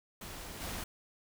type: noise with level steps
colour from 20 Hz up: pink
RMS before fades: -45 / -40 dBFS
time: 0.21-0.84 s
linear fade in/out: 5 ms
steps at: 0.6 s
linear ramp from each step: 20 ms
effects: none